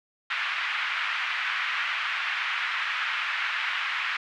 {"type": "band-pass noise", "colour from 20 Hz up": "white", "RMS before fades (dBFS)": -29, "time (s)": [0.3, 4.17], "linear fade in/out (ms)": 5, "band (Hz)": [1200, 2600], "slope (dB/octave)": 24, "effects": []}